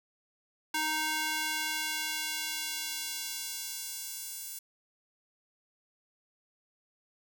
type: tone with high-pass filter sweep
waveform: square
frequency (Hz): 310.3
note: D#4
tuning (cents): -5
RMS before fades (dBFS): -35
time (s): 0.74-4.59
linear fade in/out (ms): 5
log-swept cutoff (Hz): 970 to 8600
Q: 0.73
effects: none